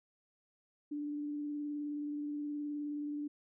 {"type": "tone with vibrato", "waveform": "sine", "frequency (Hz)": 293.7, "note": "D4", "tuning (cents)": 0, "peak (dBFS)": -36, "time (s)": [0.91, 3.28], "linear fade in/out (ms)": 10, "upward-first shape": "triangle", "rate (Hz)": 19, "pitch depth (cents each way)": 19, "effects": []}